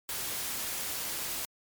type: noise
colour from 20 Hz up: white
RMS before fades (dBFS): -35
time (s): 0.09-1.45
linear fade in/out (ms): 0
effects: MP3 96 kbps